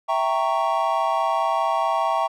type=chord; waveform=triangle; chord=E diminished seventh; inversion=none; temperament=equal with one note detuned; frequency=659.3 / 784 / 927 / 1108.7 Hz; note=E5 / G5 / Bb5 / Db6; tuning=0 / 0 / -10 / 0 cents; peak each=-23 dBFS; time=0.08-2.28 s; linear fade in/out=20 ms; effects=none